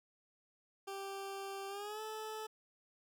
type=tone with pitch glide; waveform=20% pulse; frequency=392 to 435 Hz; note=G4 to A4; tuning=0 to -20 cents; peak=-37 dBFS; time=0.87-2.47 s; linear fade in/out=10 ms; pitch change=+180 cents; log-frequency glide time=1.68-2.01 s; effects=none